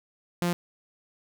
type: tone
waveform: sawtooth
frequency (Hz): 174.61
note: F3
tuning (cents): 0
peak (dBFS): -20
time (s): 0.42-0.53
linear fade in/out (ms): 0
effects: none